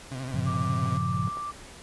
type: tone with vibrato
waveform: 30% pulse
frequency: 130.2 Hz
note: C3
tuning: 8 cents flat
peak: -30 dBFS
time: 0.11-0.98 s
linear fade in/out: 10 ms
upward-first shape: sine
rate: 12 Hz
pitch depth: 71 cents each way
type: chord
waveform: sine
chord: G half-diminished seventh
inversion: none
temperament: equal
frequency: 98 / 116.54 / 138.59 / 174.61 Hz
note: G2 / Bb2 / Db3 / F3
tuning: 0 / 0 / 0 / 0 cents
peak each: -31 dBFS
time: 0.34-1.29 s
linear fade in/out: 5 ms
type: tone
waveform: sine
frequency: 1174.7 Hz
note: D6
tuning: in tune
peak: -31 dBFS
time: 0.46-1.52 s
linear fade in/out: 20 ms
type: clicks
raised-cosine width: 1 ms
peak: -28 dBFS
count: 4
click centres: 0.539 / 0.858 / 1.275 / 1.371 s
effects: pink hiss -46 dBFS RMS until 1.82 s + resampled to 24000 Hz